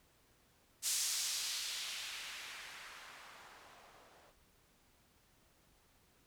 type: noise with low-pass filter sweep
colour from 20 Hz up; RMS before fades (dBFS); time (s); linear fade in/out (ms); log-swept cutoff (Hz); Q
violet; -43; 0.82-4.34; 50; 7200 to 560; 1.1
effects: pink hiss -70 dBFS RMS until 6.26 s